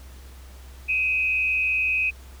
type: tone with frequency modulation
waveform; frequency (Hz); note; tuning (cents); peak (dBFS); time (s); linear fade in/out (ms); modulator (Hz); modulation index
sine; 2522; D#7; +23; -20; 0.88-2.11; 20; 135; 0.59
effects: added 65 Hz sine -41 dBFS peak until 2.4 s + pink hiss -51 dBFS RMS until 2.4 s